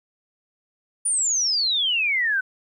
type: exponential sweep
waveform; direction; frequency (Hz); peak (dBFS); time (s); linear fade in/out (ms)
sine; down; 9650 to 1492; -19; 1.05-2.41; 10
effects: 10-bit